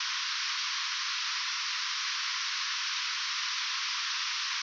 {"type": "band-pass noise", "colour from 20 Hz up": "white", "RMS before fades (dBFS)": -33, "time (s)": [0, 4.62], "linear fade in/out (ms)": 5, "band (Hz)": [980, 5900], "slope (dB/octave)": 96, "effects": []}